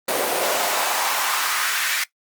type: noise with high-pass filter sweep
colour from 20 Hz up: pink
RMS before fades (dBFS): -22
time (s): 0.08-2.04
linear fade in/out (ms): 5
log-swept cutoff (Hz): 410 to 1900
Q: 1.9
effects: noise-tail reverb RT60 0.1 s tail -17 dB re dry + Opus 32 kbps